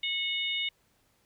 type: harmonic tone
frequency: 731 Hz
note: F#5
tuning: 21 cents flat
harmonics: 3 / 4 / 5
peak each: -33 / -33 / -33 dBFS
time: 0.03-0.69 s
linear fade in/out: 5 ms
effects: pink hiss -69 dBFS RMS until 1.25 s